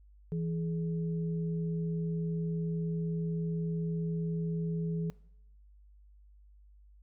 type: tone pair together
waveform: sine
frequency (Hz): 164.81 / 421.3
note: E3 / G#4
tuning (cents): 0 / +25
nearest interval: octave + major third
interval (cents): 1625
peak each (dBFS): -31 / -40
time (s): 0.32-5.1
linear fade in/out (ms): 0
effects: noise-tail reverb RT60 0.7 s tail -21 dB re dry + added 50 Hz sine -55 dBFS peak until 7.02 s